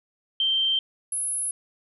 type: tone pair in turn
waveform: sine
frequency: 3136 / 10582 Hz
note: G7 / E9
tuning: 0 / +6 cents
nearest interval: octave + major sixth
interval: 2106 cents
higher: second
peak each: -20 / -25 dBFS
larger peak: first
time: 0.4-0.79 / 1.12-1.51 s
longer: neither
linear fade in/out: 2 ms
effects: none